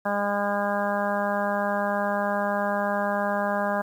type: harmonic tone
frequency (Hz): 203.2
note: G#3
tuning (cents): -38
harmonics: 1 / 2 / 3 / 4 / 5 / 6 / 7 / 8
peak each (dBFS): -30 / -38 / -27 / -30 / -32 / -35 / -37 / -32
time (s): 0.05-3.82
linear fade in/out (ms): 10
effects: 9-bit